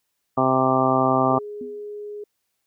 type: harmonic tone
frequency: 130.81 Hz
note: C3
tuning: in tune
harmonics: 1 / 2 / 3 / 4 / 5 / 6 / 7 / 8 / 9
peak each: -28 / -23 / -26 / -28 / -23 / -24 / -28 / -29 / -23 dBFS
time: 0.37-1.39 s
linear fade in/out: 10 ms
type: tone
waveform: sine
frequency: 415.3 Hz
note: G#4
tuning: in tune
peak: -31 dBFS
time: 1.3-2.24 s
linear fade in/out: 5 ms
type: tone with exponential decay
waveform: sine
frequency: 251.1 Hz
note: B3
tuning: 29 cents sharp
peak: -30 dBFS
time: 1.61-1.88 s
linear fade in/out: 2 ms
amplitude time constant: 58 ms
effects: white hiss -75 dBFS RMS until 2.66 s